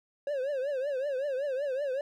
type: tone with vibrato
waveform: triangle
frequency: 547 Hz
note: C#5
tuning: 23 cents flat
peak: -27 dBFS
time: 0.27-2.01 s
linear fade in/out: 2 ms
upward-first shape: triangle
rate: 5.3 Hz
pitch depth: 160 cents each way
effects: none